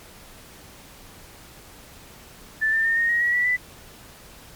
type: tone with pitch steps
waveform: sine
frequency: 1760 / 1790.8 / 1822.1 / 1853.9 / 1886.3 / 1919.3 / 1952.8 / 1987 Hz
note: A6 / A6 / A#6 / A#6 / A#6 / B6 / B6 / B6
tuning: 0 / +30 / -40 / -10 / +20 / -50 / -20 / +10 cents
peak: -18 dBFS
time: 2.61-3.57 s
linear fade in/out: 20 ms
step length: 120 ms
effects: pink hiss -46 dBFS RMS until 4.55 s + MP3 96 kbps